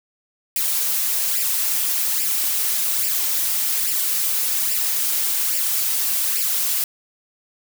blue noise with flanger, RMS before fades -21 dBFS, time 0.56-6.84 s, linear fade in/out 2 ms, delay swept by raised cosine 0.39 to 6.29 ms, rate 1.2 Hz, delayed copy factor +0.65, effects none

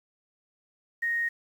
sine tone, 1864.7 Hz, A#6, in tune, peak -25 dBFS, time 1.02-1.29 s, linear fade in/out 10 ms, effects 9-bit

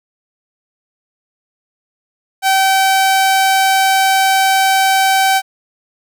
sawtooth tone, 770 Hz, G5, 31 cents flat, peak -6 dBFS, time 2.42-5.42 s, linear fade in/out 50 ms, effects none

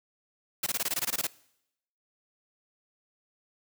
white noise bursts, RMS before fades -29 dBFS, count 12, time 0.63-1.27 s, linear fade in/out 5 ms, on 35 ms, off 20 ms, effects noise-tail reverb RT60 0.8 s tail -22 dB re dry + high-pass 100 Hz 12 dB/octave

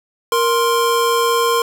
square tone pair together, 467.7 / 1050 Hz, A#4 / C6, +6 / +6 cents, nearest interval octave + major second, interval 1400 cents, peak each -17 dBFS, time 0.32-1.62 s, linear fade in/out 2 ms, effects none

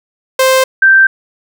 sawtooth / sine tone pair in turn, 523.3 / 1565.4 Hz, C5 / G6, 0 / -3 cents, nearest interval octave + perfect fifth, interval 1897 cents, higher second, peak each -3 dBFS, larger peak neither, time 0.39-0.64 / 0.82-1.07 s, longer neither, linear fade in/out 5 ms, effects none

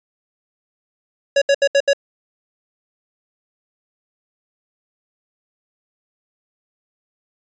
square tone bursts, 559 Hz, C#5, 14 cents sharp, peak -12 dBFS, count 5, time 1.36-1.933 s, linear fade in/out 5 ms, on 57 ms, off 72 ms, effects resampled to 16000 Hz

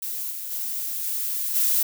violet noise with level steps, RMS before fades -30 / -33 / -29 / -27 / -21 dBFS, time 0.02-1.83 s, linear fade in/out 5 ms, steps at 0.3 / 0.5 / 1.03 / 1.54 s, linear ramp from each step 20 ms, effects none

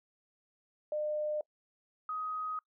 sine tone pair in turn, 604 / 1256.4 Hz, D5 / D#6, +48 / +16 cents, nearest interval octave + minor second, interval 1268 cents, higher second, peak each -31 / -34 dBFS, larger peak first, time 0.92-1.41 / 2.09-2.59 s, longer second, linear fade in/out 2 ms, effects noise-tail reverb RT60 0.1 s tail -24 dB re dry

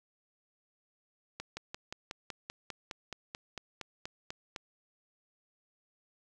slowing click train, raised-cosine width 0.2 ms, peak -22 dBFS, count 16, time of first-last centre 1.4-4.562 s, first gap 170 ms, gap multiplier 1.03, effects none

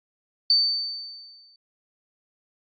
sine tone with exponential decay, 4560 Hz, C#8, 48 cents sharp, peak -14 dBFS, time 0.5-1.56 s, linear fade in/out 2 ms, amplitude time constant 230 ms, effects AAC 64 kbps

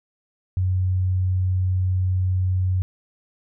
sine tone, 92.5 Hz, F#2, in tune, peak -18 dBFS, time 0.57-2.82 s, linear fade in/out 0 ms, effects none

